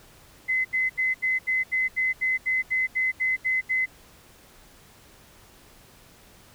sine tone bursts, 2041 Hz, C7, 44 cents flat, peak -21 dBFS, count 14, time 0.48-3.861 s, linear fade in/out 20 ms, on 170 ms, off 77 ms, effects pink hiss -53 dBFS RMS until 6.54 s

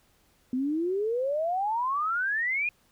sine exponential sweep, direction up, 247.1 to 2489 Hz, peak -25 dBFS, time 0.53-2.69 s, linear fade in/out 2 ms, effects pink hiss -65 dBFS RMS until 2.91 s

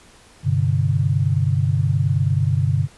sine chord, G suspended fourth, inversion none, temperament equal with one note detuned, 98 / 127.83 / 146.83 Hz, G2 / C3 / D3, 0 / -40 / 0 cents, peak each -20 dBFS, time 0.43-2.88 s, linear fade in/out 50 ms, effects pink hiss -49 dBFS RMS until 2.97 s + resampled to 24000 Hz

